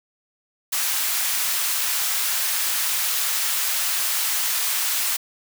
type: high-pass noise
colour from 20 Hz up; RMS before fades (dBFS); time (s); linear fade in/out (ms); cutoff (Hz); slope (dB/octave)
white; -23; 0.72-5.17; 10; 1000; 12
effects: none